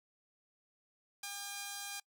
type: tone pair together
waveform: 5% pulse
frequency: 805 / 1206.1 Hz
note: G5 / D6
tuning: +46 / +46 cents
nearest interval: perfect fifth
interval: 700 cents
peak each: -30 / -38 dBFS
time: 1.23-2 s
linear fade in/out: 5 ms
effects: noise-tail reverb RT60 0.1 s tail -24 dB re dry